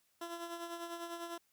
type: tone with tremolo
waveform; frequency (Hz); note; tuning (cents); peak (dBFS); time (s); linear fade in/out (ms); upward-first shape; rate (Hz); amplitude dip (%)
15% pulse; 340; F4; -46; -33; 0.21-1.38; 5; triangle; 10; 60
effects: white hiss -75 dBFS RMS until 1.52 s